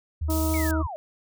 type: tone with vibrato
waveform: sine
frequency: 77.7 Hz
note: D#2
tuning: 2 cents flat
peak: -24 dBFS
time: 0.21-0.87 s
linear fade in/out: 10 ms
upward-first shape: triangle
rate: 14 Hz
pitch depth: 87 cents each way
type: harmonic tone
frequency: 317.7 Hz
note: D#4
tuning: 36 cents sharp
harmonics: 1 / 2 / 3 / 4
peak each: -26 / -32 / -36 / -38 dBFS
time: 0.28-0.83 s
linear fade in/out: 20 ms
type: band-stop noise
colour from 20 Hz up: white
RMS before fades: -34 dBFS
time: 0.3-0.71 s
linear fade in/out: 0 ms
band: 170 to 4700 Hz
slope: 12 dB/octave
type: linear sweep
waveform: sine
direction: down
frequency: 2272 to 589 Hz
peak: -32 dBFS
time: 0.54-0.96 s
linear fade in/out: 0 ms
effects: none